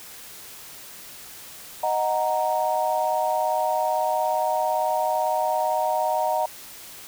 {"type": "chord", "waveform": "sine", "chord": "D# minor", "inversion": "none", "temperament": "equal", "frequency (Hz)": [622.3, 740, 932.3], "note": ["D#5", "F#5", "A#5"], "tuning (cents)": [0, 0, 0], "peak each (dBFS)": -25, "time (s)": [1.83, 6.46], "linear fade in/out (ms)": 5, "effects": ["white hiss -42 dBFS RMS until 7.07 s"]}